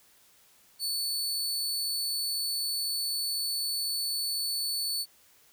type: tone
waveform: sawtooth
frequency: 4462 Hz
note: C#8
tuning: 11 cents sharp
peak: -26 dBFS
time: 0.79-5.06 s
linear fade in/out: 50 ms
effects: white hiss -61 dBFS RMS until 5.52 s